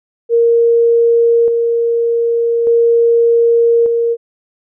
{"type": "tone with tremolo", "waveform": "sine", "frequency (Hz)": 466.2, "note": "A#4", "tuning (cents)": 0, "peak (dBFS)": -7, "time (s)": [0.29, 4.17], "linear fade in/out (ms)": 50, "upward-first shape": "square", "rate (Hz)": 0.42, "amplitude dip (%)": 35, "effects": []}